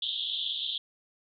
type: band-pass noise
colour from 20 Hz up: pink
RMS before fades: -33 dBFS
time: 0.02-0.78 s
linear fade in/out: 5 ms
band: 3200 to 3700 Hz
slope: 96 dB/octave
effects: none